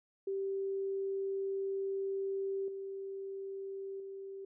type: tone with level steps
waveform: sine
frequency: 390 Hz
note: G4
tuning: 9 cents flat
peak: -33 / -39 / -42 dBFS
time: 0.27-4.45 s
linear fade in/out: 5 ms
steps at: 2.68 / 4 s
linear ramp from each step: 2 ms
effects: none